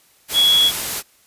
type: tone in noise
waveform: sine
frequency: 3352 Hz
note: G#7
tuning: 15 cents sharp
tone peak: -11 dBFS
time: 0.33-0.72 s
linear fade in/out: 50 ms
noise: white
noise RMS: -24 dBFS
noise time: 0.28-1.03 s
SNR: +10 dB
effects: white hiss -55 dBFS RMS until 1.26 s + resampled to 32000 Hz